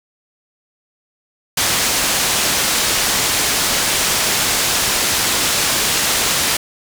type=low-pass noise; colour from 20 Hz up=white; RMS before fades=-17 dBFS; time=1.57-6.57 s; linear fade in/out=5 ms; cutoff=8500 Hz; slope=12 dB/octave; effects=none

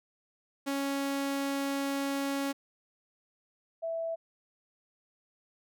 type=tone pair in turn; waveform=sawtooth / sine; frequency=277.2 / 659.3 Hz; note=C#4 / E5; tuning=0 / 0 cents; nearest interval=octave + minor third; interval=1500 cents; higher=second; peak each=-26 / -31 dBFS; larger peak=first; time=0.66-2.53 / 3.82-4.16 s; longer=first; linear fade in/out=20 ms; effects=none

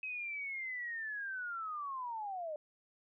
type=linear sweep; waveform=sine; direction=down; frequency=2556 to 587.3 Hz; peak=-38 dBFS; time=0.03-2.56 s; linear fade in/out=2 ms; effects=none

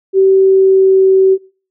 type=tone with pitch glide; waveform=sine; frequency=384.4 to 381.7 Hz; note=G4 to G4; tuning=-34 to -46 cents; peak=-5 dBFS; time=0.13-1.38 s; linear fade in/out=50 ms; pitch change=-12 cents; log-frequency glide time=0.31-1.06 s; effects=noise-tail reverb RT60 0.4 s tail -23 dB re dry

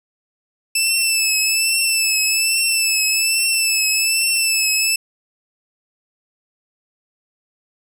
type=tone with vibrato; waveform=15% pulse; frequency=2637 Hz; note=E7; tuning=in tune; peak=-8 dBFS; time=0.75-4.96 s; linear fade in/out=5 ms; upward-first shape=triangle; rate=1.2 Hz; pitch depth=50 cents each way; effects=none

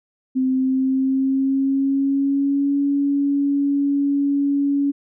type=tone with pitch glide; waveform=sine; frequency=260 to 281.9 Hz; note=C4 to C#4; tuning=-11 to +29 cents; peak=-16 dBFS; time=0.35-4.92 s; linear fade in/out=20 ms; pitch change=+140 cents; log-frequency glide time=0.48-2.76 s; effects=none

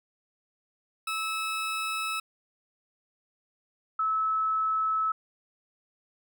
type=tone pair in turn; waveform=20% pulse / sine; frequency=1300 / 1300 Hz; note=E6 / E6; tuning=-24 / -24 cents; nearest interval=unison; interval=0 cents; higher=neither; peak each=-24 dBFS; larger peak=neither; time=1.07-2.2 / 3.99-5.12 s; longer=neither; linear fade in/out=5 ms; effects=none

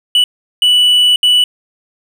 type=tone bursts at uneven times; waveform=triangle; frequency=2960 Hz; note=F#7; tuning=in tune; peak=-5 dBFS; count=3; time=0.15-0.24 / 0.62-1.16 / 1.23-1.44 s; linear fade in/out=2 ms; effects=none

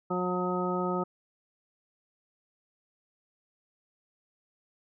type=harmonic tone; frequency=180.7 Hz; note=F#3; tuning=41 cents flat; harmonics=1 / 2 / 3 / 4 / 5 / 7; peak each=-32 / -32 / -36 / -38 / -37 / -34 dBFS; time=0.1-1.04 s; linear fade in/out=10 ms; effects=none

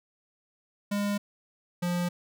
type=tone pair in turn; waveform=square; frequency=203.7 / 175.95 Hz; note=G#3 / F3; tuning=-33 / +13 cents; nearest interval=minor third; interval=254 cents; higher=first; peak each=-27 dBFS; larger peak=neither; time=0.91-1.18 / 1.82-2.09 s; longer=neither; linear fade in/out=10 ms; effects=none

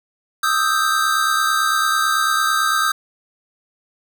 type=tone cluster; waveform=square; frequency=1234 / 1303 / 1571 Hz; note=D#6 / E6 / G6; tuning=-15 / -20 / +3 cents; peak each=-21 dBFS; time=0.43-2.92 s; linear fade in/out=5 ms; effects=none

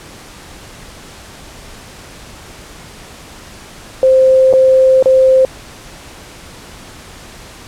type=tone with dropouts; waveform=sine; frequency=523.3 Hz; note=C5; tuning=in tune; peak=-5 dBFS; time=4.03-5.45 s; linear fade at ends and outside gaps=1 ms; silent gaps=4.528-4.536 / 5.026-5.058 s; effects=pink hiss -35 dBFS RMS until 7.67 s + low-pass 10000 Hz 12 dB/octave

